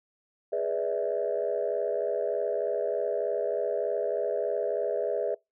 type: chord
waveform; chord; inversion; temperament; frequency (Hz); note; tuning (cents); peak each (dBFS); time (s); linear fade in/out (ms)
sine; E dominant seventh; first; equal with one note detuned; 415.3 / 493.9 / 587.3 / 650.6; G#4 / B4 / D5 / E5; 0 / 0 / 0 / -23; -31; 0.52-5.35; 10
effects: noise-tail reverb RT60 0.2 s tail -25 dB re dry + tanh soft clip ceiling -18 dBFS